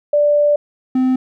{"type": "tone pair in turn", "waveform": ["sine", "triangle"], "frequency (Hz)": [587.3, 257.6], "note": ["D5", "C4"], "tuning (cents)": [0, -27], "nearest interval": "octave + major second", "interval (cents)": 1427, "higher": "first", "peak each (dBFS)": -10, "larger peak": "neither", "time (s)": [[0.13, 0.56], [0.95, 1.16]], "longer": "first", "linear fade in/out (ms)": 5, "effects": []}